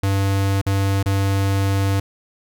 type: tone with dropouts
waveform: square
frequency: 98 Hz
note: G2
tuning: in tune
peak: -17 dBFS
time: 0.03-2 s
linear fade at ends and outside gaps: 5 ms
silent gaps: 0.615-0.664 / 1.029-1.059 s
effects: none